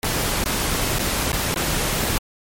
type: noise with dropouts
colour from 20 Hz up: pink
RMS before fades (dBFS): -22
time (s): 0.03-2.18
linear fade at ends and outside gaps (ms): 1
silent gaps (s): 0.44-0.458 / 0.986-0.992 / 1.319-1.329 / 1.542-1.559
effects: MP3 64 kbps